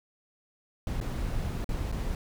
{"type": "noise with dropouts", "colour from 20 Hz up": "brown", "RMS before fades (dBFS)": -31, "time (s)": [0.87, 2.15], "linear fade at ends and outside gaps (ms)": 1, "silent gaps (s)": [[1.002, 1.012], [1.644, 1.691], [1.916, 1.924]], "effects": []}